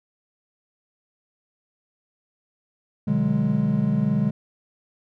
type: chord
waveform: triangle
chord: G# half-diminished seventh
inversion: first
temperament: just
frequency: 124.59 / 149.51 / 186.89 / 207.7 Hz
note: B2 / D3 / F#3 / G#3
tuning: +16 / +31 / +18 / 0 cents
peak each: -26 / -22 / -25 / -20 dBFS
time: 3.07-4.31 s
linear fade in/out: 10 ms
effects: none